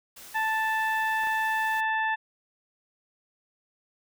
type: noise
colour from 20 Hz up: white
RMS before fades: -46 dBFS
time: 0.16-1.81 s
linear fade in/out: 10 ms
type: harmonic tone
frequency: 880 Hz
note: A5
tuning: in tune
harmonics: 1 / 2 / 3 / 4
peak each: -27 / -27 / -38 / -45 dBFS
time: 0.34-2.16 s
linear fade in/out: 20 ms
type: clicks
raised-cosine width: 0.5 ms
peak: -28 dBFS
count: 2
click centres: 1.235 / 1.271 s
effects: none